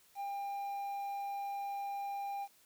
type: tone with quantisation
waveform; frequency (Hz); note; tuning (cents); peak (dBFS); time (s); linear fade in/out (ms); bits
triangle; 799; G5; +33; -35; 0.15-2.48; 50; 10
effects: white hiss -66 dBFS RMS until 2.65 s